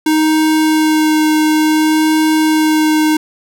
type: tone with vibrato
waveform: square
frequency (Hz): 311.1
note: D#4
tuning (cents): 0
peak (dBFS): -10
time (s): 0.06-3.17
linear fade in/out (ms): 5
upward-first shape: sine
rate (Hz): 0.57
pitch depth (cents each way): 10
effects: none